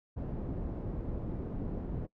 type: low-pass noise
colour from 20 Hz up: pink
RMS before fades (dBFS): -37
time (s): 0.16-2.07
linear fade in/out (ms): 20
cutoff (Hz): 390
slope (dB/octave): 12
effects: noise-tail reverb RT60 0.1 s tail -20 dB re dry